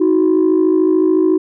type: tone pair together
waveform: sine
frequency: 316.2 / 370 Hz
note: D#4 / F#4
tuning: +28 / 0 cents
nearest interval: minor third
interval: 272 cents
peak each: -11 dBFS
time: 0-1.38 s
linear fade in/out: 10 ms
effects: tanh soft clip ceiling -6 dBFS